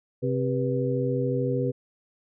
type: harmonic tone with a mistuned harmonic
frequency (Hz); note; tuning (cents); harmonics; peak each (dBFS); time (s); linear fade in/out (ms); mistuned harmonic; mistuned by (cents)
131.7; C3; +12; 1 / 2 / 3 / 4; -27 / -30 / -30 / -28; 0.22-1.72; 20; 4; -130
effects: none